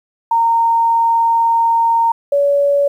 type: tone pair in turn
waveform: sine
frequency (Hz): 921 / 567.6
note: A#5 / C#5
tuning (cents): -21 / +41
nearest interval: minor sixth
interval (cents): 838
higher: first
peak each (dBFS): -10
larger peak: neither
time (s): 0.31-2.12 / 2.32-2.88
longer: first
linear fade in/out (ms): 5
effects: 8-bit